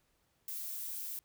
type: noise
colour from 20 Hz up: violet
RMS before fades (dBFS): -41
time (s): 0.48-1.19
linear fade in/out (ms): 0
effects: pink hiss -75 dBFS RMS until 1.24 s